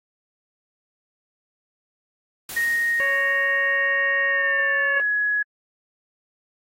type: noise with exponential decay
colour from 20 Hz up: white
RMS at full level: -33 dBFS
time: 2.49-4.24 s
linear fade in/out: 2 ms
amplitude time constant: 380 ms
type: tone with pitch glide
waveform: sine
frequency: 1864.7 to 1680.6 Hz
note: A#6 to G#6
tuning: 0 to +20 cents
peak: -19 dBFS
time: 2.56-5.43 s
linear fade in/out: 10 ms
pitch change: -180 cents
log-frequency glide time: 4.28-5.06 s
type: harmonic tone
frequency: 554.4 Hz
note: C#5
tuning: in tune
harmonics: 1 / 2 / 3 / 4 / 5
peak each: -29 / -32 / -34 / -35 / -36 dBFS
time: 3-5 s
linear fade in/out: 0 ms
effects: AAC 48 kbps